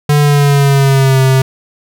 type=tone with pitch glide; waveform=square; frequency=146.83 to 132.33 Hz; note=D3 to C3; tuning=0 to +20 cents; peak=-7 dBFS; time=0.09-1.42 s; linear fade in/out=5 ms; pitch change=-180 cents; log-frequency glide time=0.19-1.2 s; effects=none